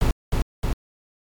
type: noise with echo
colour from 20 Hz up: brown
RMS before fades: -18 dBFS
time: 0.01-0.11 s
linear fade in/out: 2 ms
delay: 310 ms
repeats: 2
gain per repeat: -2 dB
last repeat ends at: 0.73 s
effects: MP3 96 kbps